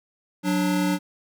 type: tone pair together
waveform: square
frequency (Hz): 183.37 / 293.7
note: F#3 / D4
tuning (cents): -15 / 0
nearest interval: minor sixth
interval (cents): 815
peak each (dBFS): -24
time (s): 0.43-0.99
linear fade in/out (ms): 50
effects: none